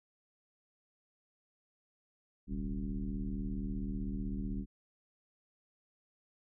sine tone with frequency modulation, 121.6 Hz, B2, 26 cents flat, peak -34 dBFS, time 2.47-4.66 s, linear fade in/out 50 ms, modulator 75.7 Hz, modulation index 2, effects none

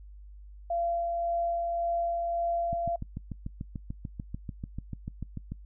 sine tone with tremolo, 684 Hz, F5, 36 cents flat, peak -26 dBFS, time 0.7-2.96 s, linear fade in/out 5 ms, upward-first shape sine, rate 1.8 Hz, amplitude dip 25%
click train, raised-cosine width 5 ms, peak -23 dBFS, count 20, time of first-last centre 2.73-5.52 s, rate 6.81 Hz
effects noise-tail reverb RT60 0.1 s tail -23 dB re dry + added 50 Hz sine -45 dBFS peak until 5.65 s

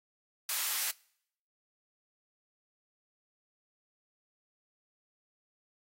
white high-pass noise, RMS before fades -33 dBFS, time 0.49-0.91 s, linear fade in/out 2 ms, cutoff 1100 Hz, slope 12 dB/octave, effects noise-tail reverb RT60 0.7 s tail -25 dB re dry + AAC 48 kbps

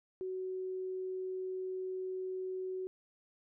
sine tone, 373.3 Hz, F#4, 15 cents sharp, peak -36 dBFS, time 0.21-2.87 s, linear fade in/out 0 ms, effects none

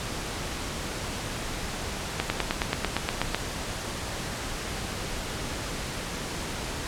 slowing click train, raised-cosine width 0.3 ms, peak -8 dBFS, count 11, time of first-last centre 2.2-3.346 s, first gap 100 ms, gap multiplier 1.03, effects pink hiss -33 dBFS RMS until 6.87 s + low-pass 9000 Hz 12 dB/octave

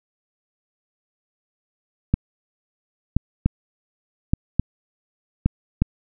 clicks, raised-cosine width 5 ms, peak -4 dBFS, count 7, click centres 2.14 / 3.166 / 3.46 / 4.335 / 4.596 / 5.46 / 5.82 s, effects none

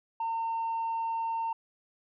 sine tone, 910 Hz, A#5, 42 cents flat, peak -27 dBFS, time 0.2-1.53 s, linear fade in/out 5 ms, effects tanh soft clip ceiling -27 dBFS

